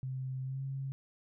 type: tone with pitch glide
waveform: sine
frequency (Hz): 130.81 to 135.34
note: C3 to C#3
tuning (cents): 0 to -41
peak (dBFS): -35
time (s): 0.03-0.92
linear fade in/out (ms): 0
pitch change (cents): +59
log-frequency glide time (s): 0.43-0.62
effects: none